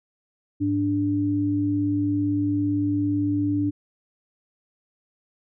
sine tone pair together, 103.45 / 292.6 Hz, G#2 / D4, -6 / -6 cents, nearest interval octave + tritone, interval 1800 cents, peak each -27 / -21 dBFS, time 0.6-3.71 s, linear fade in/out 20 ms, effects none

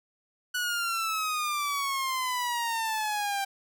sawtooth exponential sweep, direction down, 1480 to 784 Hz, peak -24 dBFS, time 0.54-3.45 s, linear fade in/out 10 ms, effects none

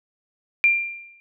sine tone with exponential decay, 2381 Hz, D7, 23 cents sharp, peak -11 dBFS, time 0.64-1.2 s, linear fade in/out 0 ms, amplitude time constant 120 ms, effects none

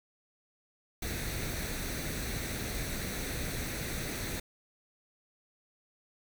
pink noise with comb filter, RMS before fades -36 dBFS, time 1.02-4.4 s, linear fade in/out 5 ms, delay 0.49 ms, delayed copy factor +0.55, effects none

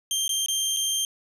20% pulse tone with dropouts, 3169 Hz, G7, 18 cents sharp, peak -18 dBFS, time 0.11-1.05 s, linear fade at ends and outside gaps 1 ms, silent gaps 0.28-0.292 / 0.461-0.484 / 0.765-0.769 s, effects resampled to 32000 Hz

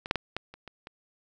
clicks, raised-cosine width 0.3 ms, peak -20 / -7 / -12 / -15 / -29 / -27 / -26 dBFS, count 7, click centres 0.059 / 0.111 / 0.157 / 0.366 / 0.54 / 0.677 / 0.871 s, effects none

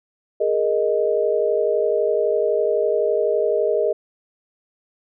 sine chord, Ab suspended second, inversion none, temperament just, 415.3 / 467.2 / 623 Hz, Ab4 / Bb4 / Eb5, 0 / +4 / +2 cents, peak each -21 dBFS, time 0.4-3.93 s, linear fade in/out 10 ms, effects none

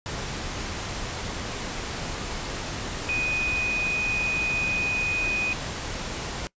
sine tone in noise, 2489 Hz, D#7, in tune, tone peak -24 dBFS, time 3.09-5.53 s, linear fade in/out 0 ms, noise pink, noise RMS -32 dBFS, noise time 0.06-6.47 s, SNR +5 dB, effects noise-tail reverb RT60 0.1 s tail -22 dB re dry + resampled to 16000 Hz

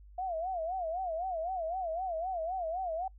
sine tone with vibrato, 698 Hz, F5, 1 cent flat, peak -32 dBFS, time 0.18-3.08 s, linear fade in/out 5 ms, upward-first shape sine, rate 3.9 Hz, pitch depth 160 cents each way, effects noise-tail reverb RT60 0.1 s tail -26 dB re dry + added 50 Hz sine -51 dBFS peak until 3.18 s

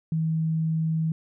sine tone, 160.4 Hz, E3, 47 cents flat, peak -22 dBFS, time 0.12-1.12 s, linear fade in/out 2 ms, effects none

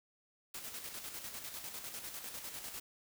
white noise with tremolo, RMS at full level -44 dBFS, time 0.54-2.8 s, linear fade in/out 5 ms, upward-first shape square, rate 10 Hz, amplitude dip 45%, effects none

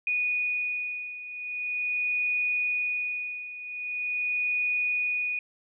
sine beating tone pair, 2468 / 2468.43 Hz, D#7 / D#7, -15 / -14 cents, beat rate 0.43 Hz, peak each -32 / -28 dBFS, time 0.07-5.39 s, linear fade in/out 2 ms, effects none

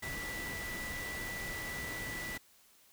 sine tone in noise, 1970 Hz, B6, 5 cents flat, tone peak -40 dBFS, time 0.02-2.38 s, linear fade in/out 10 ms, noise pink, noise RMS -43 dBFS, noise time 0.02-2.38 s, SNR 0 dB, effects white hiss -64 dBFS RMS until 2.92 s

